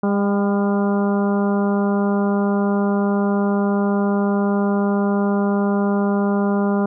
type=harmonic tone with a mistuned harmonic; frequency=201.6 Hz; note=G3; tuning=49 cents sharp; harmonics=1 / 2 / 3 / 4 / 5 / 6 / 7; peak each=-17 / -23 / -27 / -29 / -31 / -33 / -34 dBFS; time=0.03-6.86 s; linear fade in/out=5 ms; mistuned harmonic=4; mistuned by=-25 cents; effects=none